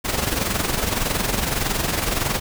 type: noise with amplitude modulation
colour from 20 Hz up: pink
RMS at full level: -20 dBFS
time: 0.04-2.4 s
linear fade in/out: 20 ms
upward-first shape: sine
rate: 21.7 Hz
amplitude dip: 60%
effects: none